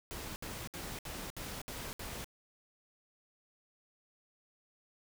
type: noise bursts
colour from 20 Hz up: pink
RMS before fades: -43 dBFS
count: 7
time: 0.11-2.244 s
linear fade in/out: 0 ms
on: 250 ms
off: 64 ms
effects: none